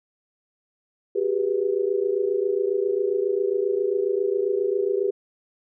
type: tone cluster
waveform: sine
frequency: 378.5 / 405.9 / 489.4 Hz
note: F#4 / G#4 / B4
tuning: +39 / -40 / -16 cents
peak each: -25 / -23 / -28 dBFS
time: 1.15-5.11 s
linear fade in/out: 10 ms
effects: none